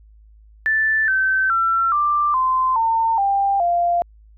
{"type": "tone with pitch steps", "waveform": "sine", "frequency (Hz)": [1760, 1541, 1349.3, 1181.5, 1034.5, 905.8, 793.1, 694.4], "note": ["A6", "G6", "E6", "D6", "C6", "A#5", "G5", "F5"], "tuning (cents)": [0, -30, 40, 10, -20, -50, 20, -10], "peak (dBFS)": -15, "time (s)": [0.66, 4.02], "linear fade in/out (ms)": 0, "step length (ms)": 420, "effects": ["added 53 Hz sine -45 dBFS peak until 4.37 s"]}